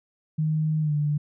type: tone with pitch glide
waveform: sine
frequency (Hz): 155.56 to 148.11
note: D#3 to D3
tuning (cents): 0 to +15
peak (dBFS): -21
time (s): 0.38-1.18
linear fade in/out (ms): 10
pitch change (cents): -85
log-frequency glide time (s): 0.81-0.93
effects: none